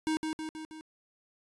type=tone with echo; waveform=square; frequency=314.1 Hz; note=D#4; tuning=16 cents sharp; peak=-28 dBFS; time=0.07-0.17 s; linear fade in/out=0 ms; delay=160 ms; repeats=4; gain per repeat=-4 dB; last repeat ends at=0.81 s; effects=resampled to 24000 Hz